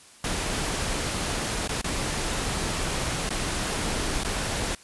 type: noise with dropouts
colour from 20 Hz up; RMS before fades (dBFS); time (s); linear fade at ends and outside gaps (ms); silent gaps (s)
pink; -28; 0.24-4.75; 2; 1.677-1.691 / 1.815-1.843 / 3.292-3.304 / 4.235-4.247
effects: white hiss -51 dBFS RMS until 4.83 s + resampled to 24000 Hz